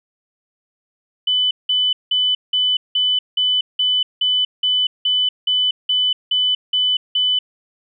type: tone bursts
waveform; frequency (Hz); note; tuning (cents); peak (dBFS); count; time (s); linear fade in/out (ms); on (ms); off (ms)
sine; 3000; F#7; +23; -14; 15; 1.27-7.39; 5; 240; 180
effects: none